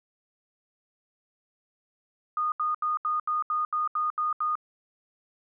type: tone bursts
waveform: sine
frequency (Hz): 1229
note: D#6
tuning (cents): -22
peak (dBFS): -24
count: 10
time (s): 2.37-4.554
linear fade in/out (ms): 2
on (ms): 150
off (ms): 76
effects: none